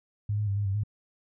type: tone with pitch steps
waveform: sine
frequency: 103.7 / 105.4 / 99.3 / 102.5 / 97.3 / 105 Hz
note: G#2 / G#2 / G2 / G#2 / G2 / G#2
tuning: -2 / +26 / +23 / -22 / -12 / +19 cents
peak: -25 dBFS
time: 0.29-0.836 s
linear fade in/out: 5 ms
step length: 91 ms
effects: none